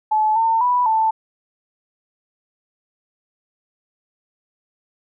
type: tone with pitch steps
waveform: sine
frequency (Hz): 862 / 903 / 985 / 884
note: A5 / A5 / B5 / A5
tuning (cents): -36 / +45 / -5 / +8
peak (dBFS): -14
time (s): 0.11-1.11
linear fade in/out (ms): 10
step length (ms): 250
effects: none